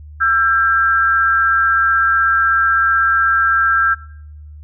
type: tone pair together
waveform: sine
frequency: 1342 / 1599.1 Hz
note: E6 / G6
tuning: +31 / +34 cents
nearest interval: minor third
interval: 303 cents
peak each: -14 dBFS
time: 0.2-3.95 s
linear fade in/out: 20 ms
effects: noise-tail reverb RT60 0.8 s tail -22 dB re dry + added 75 Hz sine -33 dBFS peak until 4.63 s